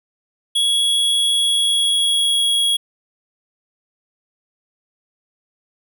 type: tone with pitch glide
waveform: square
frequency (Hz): 3342 to 3317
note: G#7 to G#7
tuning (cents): +10 to -3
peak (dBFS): -15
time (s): 0.55-2.77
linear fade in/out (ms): 10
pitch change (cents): -13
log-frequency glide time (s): 1.33-2.63
effects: none